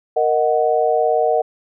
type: chord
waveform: sine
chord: D# minor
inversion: second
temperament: equal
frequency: 466.2 / 622.3 / 740 Hz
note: A#4 / D#5 / F#5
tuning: 0 / 0 / 0 cents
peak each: -18 dBFS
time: 0.16-1.42 s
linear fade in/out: 10 ms
effects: none